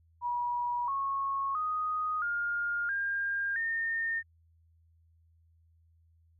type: tone with pitch steps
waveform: sine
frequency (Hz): 966 / 1096.9 / 1245.5 / 1414.3 / 1606 / 1823.6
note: B5 / C#6 / D#6 / F6 / G6 / A#6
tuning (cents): -39 / -19 / +1 / +21 / +41 / -39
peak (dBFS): -29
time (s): 0.21-4.23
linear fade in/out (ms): 50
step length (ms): 670
effects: added 82 Hz sine -62 dBFS peak until 6.39 s